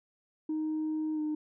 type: tone with pitch glide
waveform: sine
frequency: 311.1 to 305 Hz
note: D#4 to D#4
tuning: 0 to -34 cents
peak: -28 dBFS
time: 0.49-1.35 s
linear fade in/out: 5 ms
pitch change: -34 cents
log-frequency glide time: 1.14-1.2 s
effects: tanh soft clip ceiling -27 dBFS